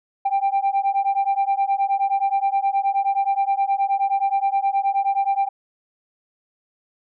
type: beating tone pair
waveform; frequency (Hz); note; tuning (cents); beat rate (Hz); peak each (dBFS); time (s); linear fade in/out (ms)
sine; 784 / 793.5; G5 / G5; 0 / +21; 9.5; -19; 0.25-5.49; 10
effects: tanh soft clip ceiling -14 dBFS